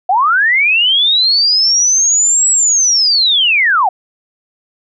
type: linear two-way sweep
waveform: sine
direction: up then down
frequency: 696 to 7840 to 696 Hz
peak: -8 dBFS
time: 0.09-3.89 s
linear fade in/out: 5 ms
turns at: 2.5 s
effects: none